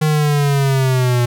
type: linear sweep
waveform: square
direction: down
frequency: 155.5 to 120 Hz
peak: -13 dBFS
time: 0.01-1.26 s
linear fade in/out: 10 ms
effects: none